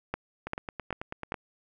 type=two click trains; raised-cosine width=0.5 ms; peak=-20 / -15 dBFS; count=9 / 4; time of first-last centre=0.47-1.342 / 0.14-1.321 s; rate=9.17 / 2.54 Hz; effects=none

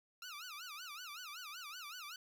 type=tone with vibrato; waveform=15% pulse; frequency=1318.5 Hz; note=E6; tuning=in tune; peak=-40 dBFS; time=0.22-2.16 s; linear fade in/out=2 ms; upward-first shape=sine; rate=5.3 Hz; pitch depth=230 cents each way; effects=none

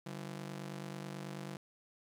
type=ring-modulated tone; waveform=sawtooth; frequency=167.4 Hz; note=E3; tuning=27 cents sharp; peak=-35 dBFS; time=0.06-1.57 s; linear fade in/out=2 ms; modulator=24.6 Hz; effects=low-pass 12000 Hz 12 dB/octave + 11-bit

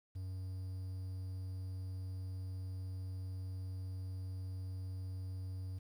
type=tone; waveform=triangle; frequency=93.4 Hz; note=F#2; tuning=17 cents sharp; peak=-38 dBFS; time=0.15-5.79 s; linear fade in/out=10 ms; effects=11-bit

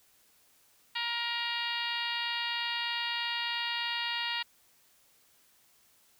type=harmonic tone; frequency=471.6 Hz; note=A#4; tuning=20 cents sharp; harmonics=2 / 3 / 4 / 5 / 6 / 7 / 8 / 9 / 10; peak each=-39 / -43 / -37 / -41 / -36 / -42 / -40 / -43 / -46 dBFS; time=0.95-4.43 s; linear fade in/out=10 ms; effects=white hiss -65 dBFS RMS until 6.19 s

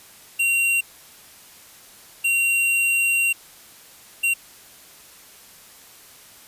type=tone bursts at uneven times; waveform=square; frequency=2752 Hz; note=F7; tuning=26 cents flat; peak=-18 dBFS; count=3; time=0.39-0.81 / 2.24-3.33 / 4.23-4.34 s; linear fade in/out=10 ms; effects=white hiss -47 dBFS RMS until 6.47 s + resampled to 32000 Hz

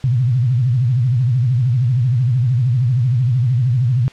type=tone with vibrato; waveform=sine; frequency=123.9 Hz; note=B2; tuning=6 cents sharp; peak=-12 dBFS; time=0.04-4.08 s; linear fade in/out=0 ms; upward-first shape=sine; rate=13 Hz; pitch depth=160 cents each way; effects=white hiss -43 dBFS RMS until 4.12 s + low-pass 4000 Hz 12 dB/octave

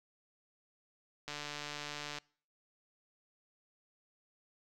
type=click train; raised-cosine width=0.2 ms; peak=-24 dBFS; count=134; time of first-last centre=1.28-2.185 s; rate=147 Hz; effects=noise-tail reverb RT60 0.5 s tail -26 dB re dry

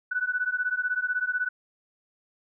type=beating tone pair; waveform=sine; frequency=1480 / 1496 Hz; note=F#6 / F#6; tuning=0 / +19 cents; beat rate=16 Hz; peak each=-28 dBFS; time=0.11-1.49 s; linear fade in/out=10 ms; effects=none

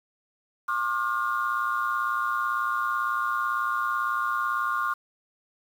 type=tone cluster; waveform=sine; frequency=1077 / 1195 / 1423 Hz; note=C6 / D6 / F6; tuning=+50 / +30 / +32 cents; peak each=-28 dBFS; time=0.68-4.94 s; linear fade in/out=10 ms; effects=tanh soft clip ceiling -16 dBFS + 8-bit

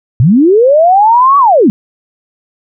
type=linear two-way sweep; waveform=sine; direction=up then down; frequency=105.3 to 1152 to 184.4 Hz; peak=-3 dBFS; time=0.2-1.7 s; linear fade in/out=0 ms; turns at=1.38 s; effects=none

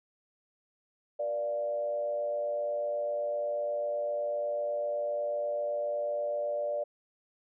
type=tone with frequency modulation; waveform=sine; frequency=587.3 Hz; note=D5; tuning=in tune; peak=-29 dBFS; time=1.19-6.84 s; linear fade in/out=10 ms; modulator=108 Hz; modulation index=0.54; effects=none

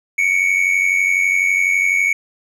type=tone pair together; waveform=triangle; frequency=2217 / 2309 Hz; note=C#7 / D7; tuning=0 / -30 cents; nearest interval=minor second; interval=70 cents; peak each=-13 / -17 dBFS; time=0.18-2.13 s; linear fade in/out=5 ms; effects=none

